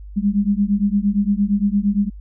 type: beating tone pair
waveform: sine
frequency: 198.5 / 207.2 Hz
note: G3 / G#3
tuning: +22 / -4 cents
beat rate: 8.7 Hz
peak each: -18 dBFS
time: 0.16-2.1 s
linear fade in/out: 20 ms
effects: added 50 Hz sine -33 dBFS peak until 2.2 s